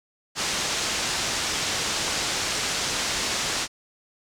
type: low-pass noise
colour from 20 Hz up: white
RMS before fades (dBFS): -27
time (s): 0.35-3.68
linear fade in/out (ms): 50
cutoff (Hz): 7100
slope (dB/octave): 24
effects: none